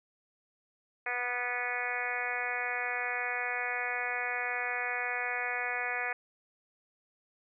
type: harmonic tone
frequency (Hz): 245.4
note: B3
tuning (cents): -11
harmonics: 2 / 3 / 4 / 5 / 6 / 7 / 8 / 9 / 10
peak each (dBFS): -43 / -39 / -45 / -43 / -41 / -37 / -38 / -38 / -41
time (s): 1.06-6.13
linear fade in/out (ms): 5
effects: none